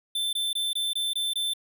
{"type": "tone bursts", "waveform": "square", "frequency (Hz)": 3543, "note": "A7", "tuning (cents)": 11, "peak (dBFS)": -26, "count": 7, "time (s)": [0.15, 1.536], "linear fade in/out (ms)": 5, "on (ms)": 180, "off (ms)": 21, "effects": []}